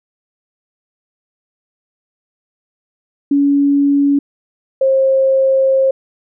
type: tone pair in turn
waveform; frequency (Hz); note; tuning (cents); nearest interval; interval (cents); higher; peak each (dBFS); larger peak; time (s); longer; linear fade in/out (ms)
sine; 282.7 / 533.7; C#4 / C5; +34 / +34; major seventh; 1100; second; -9; neither; 3.31-4.19 / 4.81-5.91; second; 5
effects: none